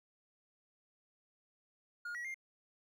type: tone with pitch steps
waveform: triangle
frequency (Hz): 1427 / 1922 / 2112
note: F6 / B6 / C7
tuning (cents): +37 / -48 / +16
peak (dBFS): -38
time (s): 2.05-2.344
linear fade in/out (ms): 5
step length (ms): 98
effects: none